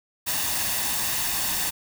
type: noise with comb filter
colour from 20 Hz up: white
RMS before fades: -26 dBFS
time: 0.26-1.71 s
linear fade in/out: 20 ms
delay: 1.1 ms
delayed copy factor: +0.5
effects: none